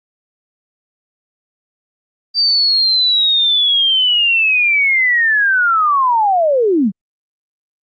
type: linear sweep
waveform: sine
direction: down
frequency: 4687 to 172.5 Hz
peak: -10 dBFS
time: 2.34-6.92 s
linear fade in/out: 50 ms
effects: Opus 32 kbps